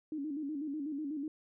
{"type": "tone with vibrato", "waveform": "sine", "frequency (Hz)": 293.7, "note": "D4", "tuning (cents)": 0, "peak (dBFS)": -35, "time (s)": [0.12, 1.28], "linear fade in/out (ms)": 2, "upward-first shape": "square", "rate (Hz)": 8.1, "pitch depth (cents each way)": 92, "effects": []}